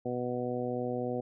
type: harmonic tone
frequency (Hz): 123.47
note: B2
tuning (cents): 0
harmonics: 1 / 2 / 3 / 4 / 5 / 6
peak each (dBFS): -40 / -36 / -38 / -35 / -41 / -41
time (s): 0.05-1.21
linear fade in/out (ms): 10
effects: none